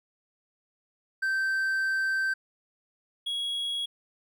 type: tone pair in turn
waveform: triangle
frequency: 1556 / 3323 Hz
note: G6 / G#7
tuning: -13 / 0 cents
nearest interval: octave + minor second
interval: 1313 cents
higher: second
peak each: -23 / -27 dBFS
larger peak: first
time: 1.22-2.34 / 3.26-3.86 s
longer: first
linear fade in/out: 10 ms
effects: none

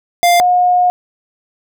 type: tone pair in turn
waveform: square / sine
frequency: 698.5 / 719.4 Hz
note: F5 / F#5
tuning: 0 / -49 cents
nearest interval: minor second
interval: 51 cents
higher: second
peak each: -8 dBFS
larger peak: neither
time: 0.23-0.4 / 0.4-0.9 s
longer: second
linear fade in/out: 0 ms
effects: none

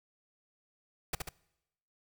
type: noise with echo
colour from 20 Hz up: pink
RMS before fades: -31 dBFS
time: 1.13-1.15 s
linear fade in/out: 5 ms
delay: 70 ms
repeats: 2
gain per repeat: -4 dB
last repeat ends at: 1.29 s
effects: noise-tail reverb RT60 0.9 s tail -23 dB re dry

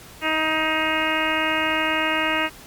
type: harmonic tone with a mistuned harmonic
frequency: 314.6 Hz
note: D#4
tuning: 19 cents sharp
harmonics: 1 / 2 / 3 / 4 / 5 / 6 / 7 / 8 / 9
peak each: -28 / -28 / -28 / -28 / -28 / -28 / -28 / -28 / -28 dBFS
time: 0.21-2.5 s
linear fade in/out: 50 ms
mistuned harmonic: 7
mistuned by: -27 cents
effects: pink hiss -43 dBFS RMS until 2.66 s + MP3 96 kbps

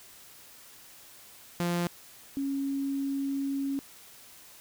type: tone pair in turn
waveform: sawtooth / sine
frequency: 173.6 / 275.6 Hz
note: F3 / C#4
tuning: -10 / -10 cents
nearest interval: minor sixth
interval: 800 cents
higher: second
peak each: -23 / -28 dBFS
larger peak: first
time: 1.6-1.87 / 2.37-3.79 s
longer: second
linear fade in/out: 0 ms
effects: white hiss -52 dBFS RMS until 4.6 s

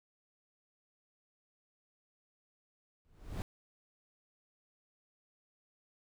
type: noise with exponential growth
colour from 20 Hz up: brown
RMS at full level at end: -32 dBFS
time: 3.05-3.42 s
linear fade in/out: 0 ms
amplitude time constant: 79 ms
effects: none

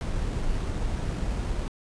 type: noise with sample-and-hold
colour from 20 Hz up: brown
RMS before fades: -28 dBFS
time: 0.01-1.68 s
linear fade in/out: 0 ms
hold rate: 7350 Hz
effects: resampled to 22050 Hz

